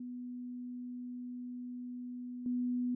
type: tone with level steps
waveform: sine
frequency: 246.9 Hz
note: B3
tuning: in tune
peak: -40 / -31 dBFS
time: 0-2.95 s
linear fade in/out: 5 ms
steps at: 2.46 s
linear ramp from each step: 2 ms
effects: none